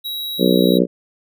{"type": "tone", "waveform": "square", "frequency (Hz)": 3862, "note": "B7", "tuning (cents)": -39, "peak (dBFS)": -24, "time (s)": [0.04, 0.79], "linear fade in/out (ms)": 20}
{"type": "harmonic tone", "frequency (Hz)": 61.4, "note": "B1", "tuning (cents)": -9, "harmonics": [3, 4, 5, 6, 7, 8, 9], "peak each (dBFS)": [-17, -18, -19, -20, -20, -21, -22], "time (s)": [0.38, 0.87], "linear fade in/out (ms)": 50}
{"effects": []}